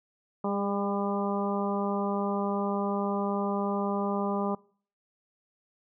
harmonic tone with a mistuned harmonic, 200.3 Hz, G3, 38 cents sharp, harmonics 1 / 2 / 3 / 4 / 5 / 6, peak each -30 / -33 / -35 / -36 / -37 / -38 dBFS, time 0.44-4.55 s, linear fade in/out 5 ms, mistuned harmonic 2, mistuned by +15 cents, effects noise-tail reverb RT60 0.5 s tail -24 dB re dry

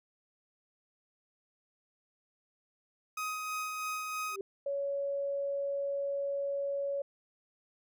30% pulse tone with tremolo, 1257 Hz, D#6, 17 cents sharp, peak -31 dBFS, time 3.17-4.36 s, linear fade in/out 5 ms, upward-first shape sine, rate 3.1 Hz, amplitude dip 30%
sine tone with exponential growth, 392 Hz, G4, in tune, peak -31 dBFS, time 4.27-4.41 s, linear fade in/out 2 ms, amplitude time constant 29 ms
sine tone, 560 Hz, C#5, 18 cents sharp, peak -31 dBFS, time 4.66-7.02 s, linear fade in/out 5 ms
effects none

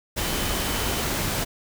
sine tone in noise, 3040 Hz, F#7, 46 cents sharp, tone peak -37 dBFS, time 0.18-1.02 s, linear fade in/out 20 ms, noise pink, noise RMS -26 dBFS, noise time 0.16-1.45 s, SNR -14 dB, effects none

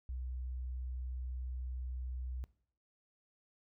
sine tone, 63.1 Hz, B1, 38 cents sharp, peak -37 dBFS, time 0.09-2.44 s, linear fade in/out 0 ms, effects noise-tail reverb RT60 0.6 s tail -21 dB re dry + tanh soft clip ceiling -33 dBFS

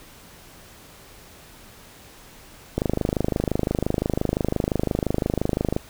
click train, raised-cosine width 2 ms, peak -8 dBFS, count 78, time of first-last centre 2.78-5.764 s, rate 25.8 Hz, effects pink hiss -47 dBFS RMS until 5.89 s

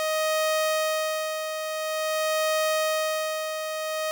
sawtooth tone with tremolo, 626 Hz, D#5, 10 cents sharp, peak -18 dBFS, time 0-4.11 s, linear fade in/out 0 ms, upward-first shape sine, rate 0.48 Hz, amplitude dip 55%, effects none

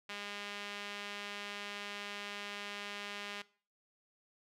sawtooth tone with band-pass filter, 203.9 Hz, G#3, 32 cents flat, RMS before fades -44 dBFS, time 0.09-3.42 s, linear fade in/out 5 ms, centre 2600 Hz, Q 1.3, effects noise-tail reverb RT60 0.4 s tail -19 dB re dry

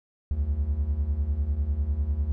triangle beating tone pair, 65.41 / 75.41 Hz, C2 / D2, 0 / +46 cents, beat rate 10 Hz, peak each -27 / -23 dBFS, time 0.31-2.32 s, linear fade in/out 0 ms, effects none

